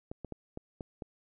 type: clicks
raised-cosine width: 2 ms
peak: -26 dBFS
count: 6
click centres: 0.115 / 0.247 / 0.323 / 0.574 / 0.808 / 1.022 s
effects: none